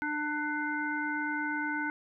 harmonic tone, 298.6 Hz, D4, 29 cents sharp, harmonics 1 / 3 / 5 / 7, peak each -35 / -37 / -33 / -40 dBFS, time 0.02-1.9 s, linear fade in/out 0 ms, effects none

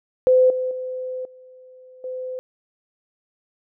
sine tone with level steps, 511 Hz, C5, 41 cents flat, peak -11 / -21 / -26 / -43 / -27 dBFS, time 0.27-2.39 s, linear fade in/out 0 ms, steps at 0.5 / 0.71 / 1.25 / 2.04 s, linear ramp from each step 2 ms, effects none

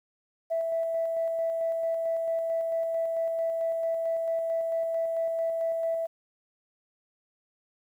sine tone with tremolo, 659.3 Hz, E5, in tune, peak -24 dBFS, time 0.5-6.07 s, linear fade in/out 20 ms, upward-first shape square, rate 4.5 Hz, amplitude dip 25%, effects tanh soft clip ceiling -20 dBFS + 10-bit

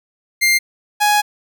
sawtooth tone pair in turn, 2100 / 833.4 Hz, C7 / G#5, +6 / +6 cents, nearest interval octave + major third, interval 1600 cents, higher first, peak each -8 dBFS, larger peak neither, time 0.41-0.59 / 1-1.22 s, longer second, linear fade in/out 20 ms, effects none

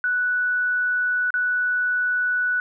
sine tone with dropouts, 1480 Hz, F#6, in tune, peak -19 dBFS, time 0.04-2.6 s, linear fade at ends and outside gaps 1 ms, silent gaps 1.305-1.34 s, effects none

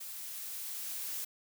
blue noise with level ramp, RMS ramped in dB -44 to -38 dBFS, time 0-1.25 s, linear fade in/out 10 ms, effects none

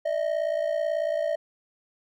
triangle ring-modulated tone, 622.3 Hz, D#5, in tune, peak -19 dBFS, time 0.05-1.36 s, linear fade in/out 10 ms, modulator 29.1 Hz, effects none

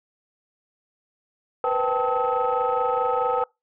sine tone cluster, 484.3 / 509 / 781 / 878 / 1283 Hz, B4 / C5 / G5 / A5 / E6, -34 / -48 / -7 / -4 / -47 cents, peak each -26 dBFS, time 1.64-3.44 s, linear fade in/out 2 ms, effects noise-tail reverb RT60 0.2 s tail -24 dB re dry + tanh soft clip ceiling -13 dBFS

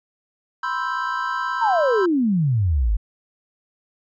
triangle chord, C major seventh, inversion third, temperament equal, 987.8 / 1046.5 / 1318.5 / 1568 Hz, B5 / C6 / E6 / G6, 0 / 0 / 0 / 0 cents, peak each -26 dBFS, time 0.63-2.06 s, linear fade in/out 5 ms
sine exponential sweep, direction down, 961 to 46.25 Hz, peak -16 dBFS, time 1.61-2.97 s, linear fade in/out 10 ms
effects resampled to 16000 Hz

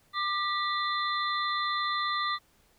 sine tone cluster, 1189 / 1952 / 3560 / 4057 Hz, D6 / B6 / A7 / B7, +21 / -21 / +20 / +46 cents, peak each -29 / -34 / -36 / -37 dBFS, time 0.13-2.39 s, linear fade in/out 50 ms, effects pink hiss -65 dBFS RMS until 2.78 s

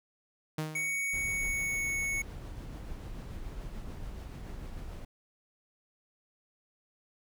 sawtooth tone with exponential decay, 155.56 Hz, D#3, in tune, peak -26 dBFS, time 0.58-1.09 s, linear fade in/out 5 ms, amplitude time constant 110 ms
square tone with pitch glide, 2233 to 2211 Hz, C#7 to C#7, +12 to -5 cents, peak -31 dBFS, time 0.75-2.22 s, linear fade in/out 5 ms, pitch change -17 cents, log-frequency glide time 1.18-2.04 s
brown noise with tremolo, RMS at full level -40 dBFS, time 1.13-5.05 s, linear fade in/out 5 ms, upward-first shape triangle, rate 6.9 Hz, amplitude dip 30%
effects none

